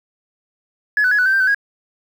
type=tone with pitch steps; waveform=sine; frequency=1696 / 1497 / 1679 / 1487 / 1551 / 1575 / 1519 / 1643 Hz; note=G#6 / F#6 / G#6 / F#6 / G6 / G6 / F#6 / G#6; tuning=+36 / +20 / +18 / +8 / -19 / +8 / +45 / -19 cents; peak=-11 dBFS; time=0.97-1.546 s; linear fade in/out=2 ms; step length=72 ms; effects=tanh soft clip ceiling -9 dBFS + 7-bit